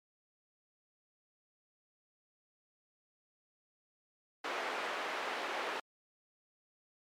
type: band-pass noise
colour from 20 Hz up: pink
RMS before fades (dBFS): -38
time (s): 4.44-5.8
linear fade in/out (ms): 5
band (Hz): 470 to 2500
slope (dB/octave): 12
effects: high-pass 300 Hz 12 dB/octave + MP3 96 kbps